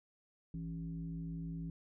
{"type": "tone with frequency modulation", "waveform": "sine", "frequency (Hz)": 164.81, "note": "E3", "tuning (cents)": 0, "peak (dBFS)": -39, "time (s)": [0.54, 1.7], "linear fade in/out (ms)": 2, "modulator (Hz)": 112, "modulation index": 0.68, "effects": []}